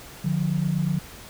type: tone pair together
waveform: sine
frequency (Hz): 149.93 / 178.3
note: D3 / F3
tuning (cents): +36 / +36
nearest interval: minor third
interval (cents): 300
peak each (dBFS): -24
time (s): 0.24-0.99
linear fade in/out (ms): 10
effects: pink hiss -43 dBFS RMS until 1.29 s